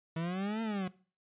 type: exponential two-way sweep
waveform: 40% pulse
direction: up then down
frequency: 160 to 228.8 to 179.6 Hz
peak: -32 dBFS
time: 0.16-0.88 s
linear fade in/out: 5 ms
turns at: 0.62 s
effects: noise-tail reverb RT60 0.4 s tail -20 dB re dry + resampled to 8000 Hz